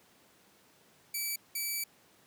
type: tone bursts at uneven times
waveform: 5% pulse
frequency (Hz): 2305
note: D7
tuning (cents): -33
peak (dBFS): -23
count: 2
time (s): 1.14-1.36 / 1.55-1.84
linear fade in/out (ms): 5
effects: pink hiss -63 dBFS RMS until 2.26 s + high-pass 150 Hz 12 dB/octave